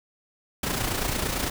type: noise with amplitude modulation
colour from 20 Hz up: pink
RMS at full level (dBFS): -25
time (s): 0.63-1.5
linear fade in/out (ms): 5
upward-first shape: sine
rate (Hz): 28.8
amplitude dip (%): 55
effects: none